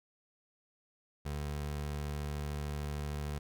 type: tone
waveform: 25% pulse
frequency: 73.42 Hz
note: D2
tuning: in tune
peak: -32 dBFS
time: 1.25-3.39 s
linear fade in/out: 10 ms
effects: none